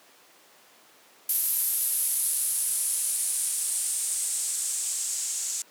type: noise with low-pass filter sweep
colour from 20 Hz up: violet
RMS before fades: -28 dBFS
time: 1.29-5.62 s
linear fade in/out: 2 ms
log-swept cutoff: 12000 to 7300 Hz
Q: 3.5
effects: pink hiss -55 dBFS RMS until 5.7 s + high-pass 400 Hz 12 dB/octave

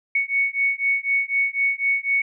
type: beating tone pair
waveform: sine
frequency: 2219 / 2223 Hz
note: C#7 / C#7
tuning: +1 / +4 cents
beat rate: 4 Hz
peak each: -22 dBFS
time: 0.15-2.22 s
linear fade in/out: 5 ms
effects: none

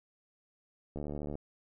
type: click train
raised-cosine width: 2 ms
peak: -26 dBFS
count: 30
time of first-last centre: 0.96-1.354 s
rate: 73.6 Hz
effects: none

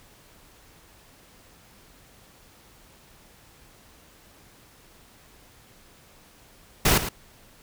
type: noise with echo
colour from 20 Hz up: pink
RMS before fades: -19 dBFS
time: 6.85-6.98 s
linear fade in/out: 5 ms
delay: 110 ms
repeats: 1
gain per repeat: -11 dB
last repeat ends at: 7.09 s
effects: pink hiss -54 dBFS RMS until 7.62 s

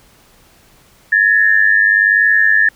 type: tone pair together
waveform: sine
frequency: 1700 / 1801.1 Hz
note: G#6 / A6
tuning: +40 / +40 cents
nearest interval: minor second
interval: 100 cents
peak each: -11 dBFS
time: 1.12-2.69 s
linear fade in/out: 5 ms
effects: pink hiss -49 dBFS RMS until 2.75 s

